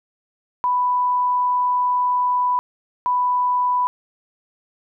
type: tone bursts at uneven times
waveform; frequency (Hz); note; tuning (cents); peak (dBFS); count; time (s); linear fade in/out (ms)
sine; 991; B5; +6; -16; 2; 0.64-2.59 / 3.06-3.87; 0
effects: none